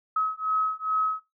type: beating tone pair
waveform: sine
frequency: 1278 / 1280.4 Hz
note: D#6 / D#6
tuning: +46 / +49 cents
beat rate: 2.4 Hz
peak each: -27 dBFS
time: 0.16-1.2 s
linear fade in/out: 5 ms
effects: noise-tail reverb RT60 0.2 s tail -20 dB re dry